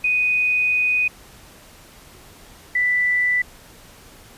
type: tone pair in turn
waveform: sine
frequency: 2489 / 1979.8 Hz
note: D#7 / B6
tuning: 0 / +4 cents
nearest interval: major third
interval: 396 cents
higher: first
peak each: -16 dBFS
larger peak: neither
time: 0.04-1.08 / 2.75-3.42 s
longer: first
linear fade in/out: 5 ms
effects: pink hiss -46 dBFS RMS until 4.37 s + resampled to 32000 Hz